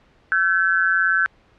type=tone with amplitude modulation; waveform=sine; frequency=1530 Hz; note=G6; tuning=42 cents flat; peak=-11 dBFS; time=0.32-1.26 s; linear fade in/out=0 ms; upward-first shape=sine; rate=178 Hz; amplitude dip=95%; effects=pink hiss -56 dBFS RMS until 1.58 s + low-pass 3000 Hz 12 dB/octave